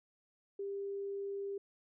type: tone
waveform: sine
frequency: 397.7 Hz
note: G4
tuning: 25 cents sharp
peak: -37 dBFS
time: 0.59-1.58 s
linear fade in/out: 5 ms
effects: none